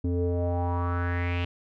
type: tone with low-pass filter sweep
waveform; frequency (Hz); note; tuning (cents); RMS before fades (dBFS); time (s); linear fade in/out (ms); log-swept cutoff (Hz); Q
square; 87.6; F2; +6; -27; 0.04-1.45; 5; 330 to 2900; 4.7
effects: none